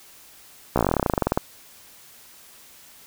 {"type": "slowing click train", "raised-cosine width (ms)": 1, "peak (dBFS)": -5, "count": 21, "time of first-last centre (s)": [0.76, 1.375], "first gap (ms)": 15, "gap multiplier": 1.07, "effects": ["white hiss -49 dBFS RMS until 3.06 s"]}